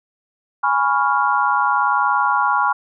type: chord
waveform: sine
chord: C# dominant seventh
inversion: second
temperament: equal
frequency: 830.6 / 987.8 / 1108.7 / 1396.9 Hz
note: G#5 / B5 / C#6 / E#6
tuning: 0 / 0 / 0 / 0 cents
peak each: -20 dBFS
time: 0.63-2.73 s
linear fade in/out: 10 ms
effects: none